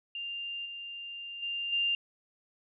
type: tone with level steps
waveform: sine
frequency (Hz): 2794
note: F7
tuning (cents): 0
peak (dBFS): -35 / -39 / -32 / -26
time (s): 0.15-1.95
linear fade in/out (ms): 2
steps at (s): 0.65 / 1.42 / 1.72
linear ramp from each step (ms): 10
effects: none